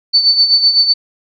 sine tone with tremolo, 4515 Hz, C#8, 31 cents sharp, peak -5 dBFS, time 0.13-0.94 s, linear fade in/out 20 ms, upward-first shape sine, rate 7.9 Hz, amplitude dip 65%, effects none

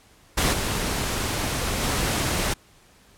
pink noise with level steps, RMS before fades -21 / -26 / -24 dBFS, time 0.37-2.54 s, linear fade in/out 10 ms, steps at 0.52 / 1.8 s, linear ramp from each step 20 ms, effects pink hiss -55 dBFS RMS until 3.17 s + low-pass 12000 Hz 12 dB/octave

